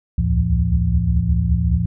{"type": "tone cluster", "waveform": "sine", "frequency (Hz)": [66.3, 71.5, 80.4, 111.7, 170.9], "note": ["C2", "D2", "E2", "A2", "F3"], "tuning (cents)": [23, -46, -43, 27, -37], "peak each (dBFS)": -21, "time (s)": [0.18, 1.86], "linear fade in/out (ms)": 5, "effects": []}